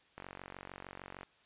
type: click train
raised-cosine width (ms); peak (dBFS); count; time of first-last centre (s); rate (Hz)
0.5; -30; 50; 0.18-1.232; 46.6
effects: white hiss -67 dBFS RMS until 1.45 s + resampled to 8000 Hz